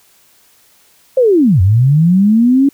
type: linear two-way sweep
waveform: sine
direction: down then up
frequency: 539 to 87.31 to 283.4 Hz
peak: -6 dBFS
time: 1.17-2.69 s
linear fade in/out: 5 ms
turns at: 1.61 s
effects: white hiss -50 dBFS RMS until 2.73 s